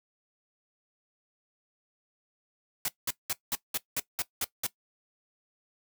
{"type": "noise bursts", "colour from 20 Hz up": "white", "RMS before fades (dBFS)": -30, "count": 9, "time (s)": [2.85, 4.667], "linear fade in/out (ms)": 2, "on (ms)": 33, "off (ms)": 190, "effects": ["noise-tail reverb RT60 0.1 s tail -18 dB re dry"]}